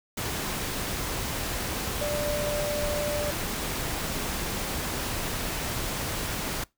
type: tone in noise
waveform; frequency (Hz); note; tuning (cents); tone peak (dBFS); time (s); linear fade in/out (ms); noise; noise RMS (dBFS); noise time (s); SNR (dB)
sine; 590; D5; +8; -28; 2.01-3.31; 5; pink; -31; 0.17-6.64; 0
effects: noise-tail reverb RT60 0.2 s tail -23 dB re dry